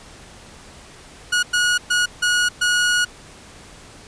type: tone bursts at uneven times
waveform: sawtooth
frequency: 1452 Hz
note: F#6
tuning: 33 cents flat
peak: -12 dBFS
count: 5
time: 1.32-1.43 / 1.53-1.78 / 1.9-2.06 / 2.22-2.49 / 2.61-3.05 s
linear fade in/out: 10 ms
effects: pink hiss -43 dBFS RMS until 4.07 s + resampled to 22050 Hz